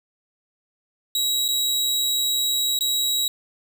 sawtooth tone with dropouts, 3858 Hz, B7, 41 cents flat, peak -17 dBFS, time 1.15-3.28 s, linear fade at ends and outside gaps 2 ms, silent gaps 1.481-1.486 / 2.79-2.808 s, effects none

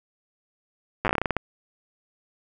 slowing click train, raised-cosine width 0.5 ms, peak -8 dBFS, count 13, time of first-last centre 1.05-1.367 s, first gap 8 ms, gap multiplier 1.2, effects none

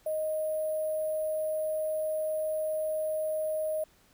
sine tone with sample-and-hold, 622.3 Hz, D#5, in tune, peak -28 dBFS, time 0.06-3.84 s, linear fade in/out 5 ms, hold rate 11025 Hz, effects pink hiss -63 dBFS RMS until 4.13 s

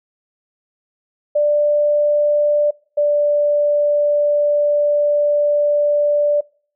sine tone pair in turn, 590 / 586.7 Hz, D5 / D5, +8 / -2 cents, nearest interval unison, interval 10 cents, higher first, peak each -12 dBFS, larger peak neither, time 1.35-2.71 / 2.97-6.41 s, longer second, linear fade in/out 10 ms, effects noise-tail reverb RT60 0.5 s tail -25 dB re dry

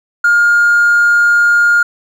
triangle tone with hard clipping, 1416 Hz, F6, 23 cents sharp, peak -7 dBFS, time 0.24-1.83 s, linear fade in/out 5 ms, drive 4 dB, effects none

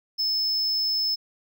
triangle tone, 5230 Hz, E8, 15 cents flat, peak -21 dBFS, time 0.18-1.16 s, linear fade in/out 20 ms, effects none

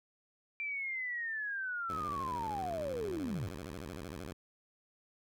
sine linear sweep, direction down, 2359 to 78.7 Hz, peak -35 dBFS, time 0.6-3.48 s, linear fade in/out 0 ms
10% pulse tone with vibrato, 81.7 Hz, E2, 15 cents flat, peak -34 dBFS, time 1.89-4.33 s, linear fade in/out 5 ms, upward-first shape square, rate 13 Hz, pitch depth 250 cents each way
effects none

